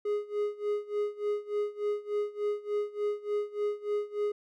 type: tone with tremolo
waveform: triangle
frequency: 415.3 Hz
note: G#4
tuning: in tune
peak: -24 dBFS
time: 0.05-4.32 s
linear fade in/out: 5 ms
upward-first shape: sine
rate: 3.4 Hz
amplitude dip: 90%
effects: none